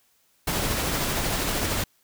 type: noise with tremolo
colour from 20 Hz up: pink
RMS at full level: -25 dBFS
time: 0.47-1.84 s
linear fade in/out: 5 ms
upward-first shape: sine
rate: 13 Hz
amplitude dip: 25%
effects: white hiss -65 dBFS RMS until 2.03 s